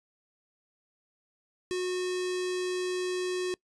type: tone with notch filter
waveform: square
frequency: 364.8 Hz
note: F#4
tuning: 24 cents flat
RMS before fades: -31 dBFS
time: 1.71-3.54 s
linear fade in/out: 0 ms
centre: 840 Hz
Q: 0.7
effects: noise-tail reverb RT60 0.1 s tail -24 dB re dry + resampled to 22050 Hz